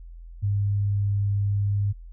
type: tone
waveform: sine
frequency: 101 Hz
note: G#2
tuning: 48 cents flat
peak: -21 dBFS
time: 0.42-1.93 s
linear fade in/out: 20 ms
effects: noise-tail reverb RT60 0.1 s tail -25 dB re dry + added 42 Hz sine -39 dBFS peak until 2.12 s